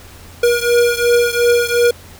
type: beating tone pair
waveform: square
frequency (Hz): 476.9 / 479.7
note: A#4 / A#4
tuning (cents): +39 / +50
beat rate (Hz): 2.8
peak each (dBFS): -14 / -16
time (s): 0.43-1.91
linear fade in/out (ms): 5
effects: added 86 Hz sine -40 dBFS peak until 2.19 s + pink hiss -40 dBFS RMS until 2.19 s